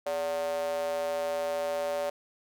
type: tone with high-pass filter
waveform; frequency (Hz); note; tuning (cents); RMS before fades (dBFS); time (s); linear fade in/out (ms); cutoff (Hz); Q
square; 82.41; E2; 0; -31; 0.06-2.1; 5; 590; 6.2
effects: none